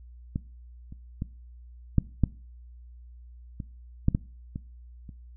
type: clicks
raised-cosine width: 5 ms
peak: -16 / -30 / -18 / -7 / -8 / -22 / -8 / -11 / -21 / -30 dBFS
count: 10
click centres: 0.359 / 0.924 / 1.221 / 1.983 / 2.237 / 3.602 / 4.084 / 4.149 / 4.559 / 5.092 s
effects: noise-tail reverb RT60 0.4 s tail -21 dB re dry + added 60 Hz sine -45 dBFS peak until 5.36 s